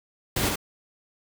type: noise with echo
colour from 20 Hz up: pink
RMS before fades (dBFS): -26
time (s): 0.36-0.49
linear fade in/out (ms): 5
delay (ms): 68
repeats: 1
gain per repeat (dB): -2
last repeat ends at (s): 0.558
effects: none